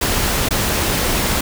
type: noise with dropouts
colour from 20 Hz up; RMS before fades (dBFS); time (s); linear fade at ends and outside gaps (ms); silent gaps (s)
pink; -18; 0.01-1.41; 5; 0.488-0.507
effects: none